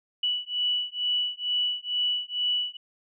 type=beating tone pair; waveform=sine; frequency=2953 / 2955.2 Hz; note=F#7 / F#7; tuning=-4 / -3 cents; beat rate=2.2 Hz; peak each=-28 dBFS; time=0.23-2.77 s; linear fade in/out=5 ms; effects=none

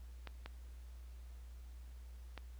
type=clicks; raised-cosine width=0.3 ms; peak=-30 dBFS; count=3; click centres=0.273 / 0.46 / 2.377 s; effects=added 60 Hz sine -49 dBFS peak until 2.59 s + pink hiss -68 dBFS RMS until 2.59 s

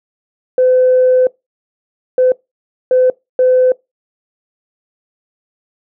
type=tone bursts at uneven times; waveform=sine; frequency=509 Hz; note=C5; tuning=48 cents flat; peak=-6 dBFS; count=4; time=0.58-1.27 / 2.18-2.32 / 2.91-3.1 / 3.39-3.72 s; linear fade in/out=2 ms; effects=noise-tail reverb RT60 0.2 s tail -23 dB re dry + tanh soft clip ceiling -3 dBFS

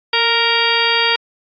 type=harmonic tone with a mistuned harmonic; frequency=466.2 Hz; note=A#4; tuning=in tune; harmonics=1 / 2 / 3 / 4 / 5 / 6 / 7 / 8 / 10; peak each=-23 / -21 / -22 / -21 / -21 / -21 / -20 / -24 / -22 dBFS; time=0.13-1.16 s; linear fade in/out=5 ms; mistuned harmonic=1; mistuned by=-22 cents; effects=AAC 64 kbps

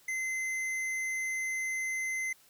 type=tone with hard clipping; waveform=sine; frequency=2060 Hz; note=C7; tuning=28 cents flat; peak=-33 dBFS; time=0.08-2.33 s; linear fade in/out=5 ms; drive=11 dB; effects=white hiss -62 dBFS RMS until 2.49 s

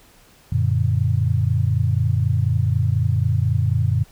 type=chord; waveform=sine; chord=Gb augmented; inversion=none; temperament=equal; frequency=92.5 / 116.54 / 146.83 Hz; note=Gb2 / Bb2 / D3; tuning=0 / 0 / 0 cents; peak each=-20 / -19 / -23 dBFS; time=0.52-4.04 s; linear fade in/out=5 ms; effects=pink hiss -52 dBFS RMS until 4.11 s

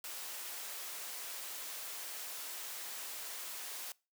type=high-pass noise; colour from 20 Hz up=white; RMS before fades=-44 dBFS; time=0.04-3.92 s; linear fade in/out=2 ms; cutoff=460 Hz; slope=12 dB/octave; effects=noise-tail reverb RT60 0.3 s tail -23 dB re dry

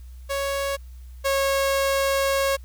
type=tone pair in turn; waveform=sawtooth; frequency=554.4 / 547.4 Hz; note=C#5 / C#5; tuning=0 / -22 cents; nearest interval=unison; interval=22 cents; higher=first; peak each=-20 / -16 dBFS; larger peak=second; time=0.29-0.77 / 1.24-2.57 s; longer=second; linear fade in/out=20 ms; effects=added 62 Hz sine -38 dBFS peak until 2.64 s + white hiss -60 dBFS RMS until 2.64 s

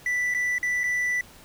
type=tone with dropouts; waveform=triangle; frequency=1975.5 Hz; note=B6; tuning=in tune; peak=-21 dBFS; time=0.06-1.21 s; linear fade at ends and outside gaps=2 ms; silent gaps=0.34-0.347 / 0.583-0.629 / 0.835-0.839 s; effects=pink hiss -50 dBFS RMS until 1.44 s

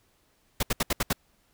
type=noise bursts; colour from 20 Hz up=pink; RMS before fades=-25 dBFS; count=6; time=0.6-1.13 s; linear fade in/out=5 ms; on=30 ms; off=70 ms; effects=pink hiss -67 dBFS RMS until 1.53 s

